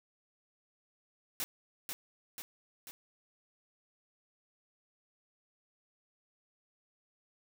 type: noise with echo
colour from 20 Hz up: white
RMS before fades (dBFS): -36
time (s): 1.4-1.44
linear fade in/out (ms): 0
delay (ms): 490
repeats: 3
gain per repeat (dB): -4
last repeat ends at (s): 2.91
effects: none